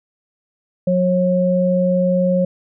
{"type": "tone pair together", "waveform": "sine", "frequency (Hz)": [181.7, 543.4], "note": ["F#3", "C#5"], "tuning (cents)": [-31, -35], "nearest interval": "octave + perfect fifth", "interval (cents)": 1896, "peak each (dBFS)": -16, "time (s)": [0.87, 2.45], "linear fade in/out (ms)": 5, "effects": []}